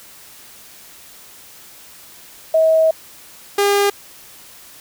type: tone pair in turn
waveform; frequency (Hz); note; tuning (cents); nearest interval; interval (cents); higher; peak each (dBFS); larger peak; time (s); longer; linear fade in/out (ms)
sine / sawtooth; 641 / 403.8; E5 / G#4; -49 / -49; minor sixth; 800; first; -10 / -9; second; 2.54-2.91 / 3.58-3.9; first; 5
effects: white hiss -42 dBFS RMS until 4.8 s